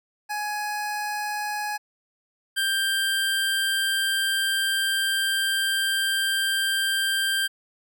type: tone pair in turn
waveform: 25% pulse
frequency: 837 / 1580 Hz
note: G#5 / G6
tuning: +13 / +13 cents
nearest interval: major seventh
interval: 1100 cents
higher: second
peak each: -23 / -18 dBFS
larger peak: second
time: 0.29-1.78 / 2.56-7.48 s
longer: second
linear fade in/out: 20 ms
effects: none